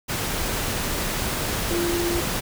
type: tone in noise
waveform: sine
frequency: 344.4 Hz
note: F4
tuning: 24 cents flat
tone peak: -23 dBFS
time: 1.7-2.21 s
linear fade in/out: 20 ms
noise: pink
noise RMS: -26 dBFS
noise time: 0.08-2.41 s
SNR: 0 dB
effects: none